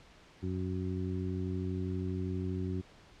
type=harmonic tone; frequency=92.5 Hz; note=F#2; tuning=in tune; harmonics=1 / 2 / 3 / 4; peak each=-35 / -38 / -40 / -41 dBFS; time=0.42-2.82 s; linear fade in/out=20 ms; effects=pink hiss -58 dBFS RMS until 3.2 s + low-pass 5000 Hz 12 dB/octave